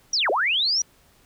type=linear two-way sweep; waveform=sine; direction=down then up; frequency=5920 to 349.2 to 5920 Hz; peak=-19 dBFS; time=0.13-0.82 s; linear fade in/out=5 ms; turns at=0.3 s; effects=pink hiss -58 dBFS RMS until 1.25 s